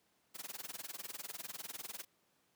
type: noise with tremolo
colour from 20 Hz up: white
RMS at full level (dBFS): -43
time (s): 0.34-2.05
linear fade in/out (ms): 20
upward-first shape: sine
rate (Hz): 20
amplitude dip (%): 95
effects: pink hiss -75 dBFS RMS until 2.55 s + high-pass 150 Hz 12 dB/octave